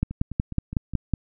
two click trains, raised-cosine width 5 ms, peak -9 / -20 dBFS, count 7 / 5, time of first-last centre 0.03-1.137 / 0.11-0.936 s, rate 5.42 / 4.84 Hz, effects none

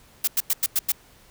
blue noise bursts, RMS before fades -21 dBFS, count 6, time 0.24-0.92 s, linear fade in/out 5 ms, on 35 ms, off 94 ms, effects pink hiss -54 dBFS RMS until 1.3 s

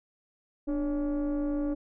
sine tone with frequency modulation, 293.7 Hz, D4, in tune, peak -24 dBFS, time 0.67-1.75 s, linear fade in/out 20 ms, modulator 267 Hz, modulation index 0.66, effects tanh soft clip ceiling -26 dBFS

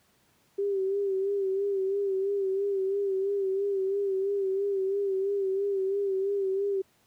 sine tone with vibrato, 392 Hz, G4, in tune, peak -25 dBFS, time 0.58-6.82 s, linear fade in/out 10 ms, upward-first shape sine, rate 3 Hz, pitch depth 53 cents each way, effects pink hiss -66 dBFS RMS until 7.06 s + high-pass 80 Hz 12 dB/octave

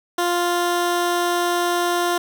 15% pulse tone, 350 Hz, F4, 4 cents sharp, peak -12 dBFS, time 0.18-2.18 s, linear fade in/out 5 ms, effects none

